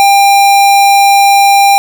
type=tone; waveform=square; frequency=797 Hz; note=G5; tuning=28 cents sharp; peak=-4 dBFS; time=0-1.78 s; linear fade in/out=0 ms; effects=none